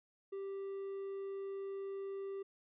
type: tone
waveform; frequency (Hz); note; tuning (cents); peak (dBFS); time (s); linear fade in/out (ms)
triangle; 392; G4; 0; -38; 0.32-2.43; 10
effects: resampled to 8000 Hz